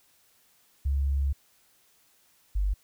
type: tone pair in turn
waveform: sine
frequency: 69.3 / 49 Hz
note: C#2 / G1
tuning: 0 / 0 cents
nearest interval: tritone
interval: 600 cents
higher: first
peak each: -23 dBFS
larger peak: neither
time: 0.85-1.33 / 2.55-2.74 s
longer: first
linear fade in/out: 10 ms
effects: white hiss -64 dBFS RMS until 2.83 s